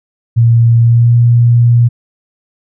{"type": "tone with pitch glide", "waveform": "sine", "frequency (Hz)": [116.54, 119.06], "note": ["A#2", "A#2"], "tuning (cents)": [0, 37], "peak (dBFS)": -4, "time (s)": [0.36, 1.89], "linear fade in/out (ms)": 20, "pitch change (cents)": 37, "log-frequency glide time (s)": [0.8, 1.15], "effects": []}